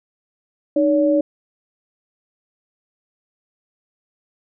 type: tone pair together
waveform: sine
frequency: 306 / 568.9 Hz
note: D#4 / C#5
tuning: -29 / +45 cents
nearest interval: major seventh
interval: 1074 cents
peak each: -16 dBFS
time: 0.76-1.21 s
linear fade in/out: 5 ms
effects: none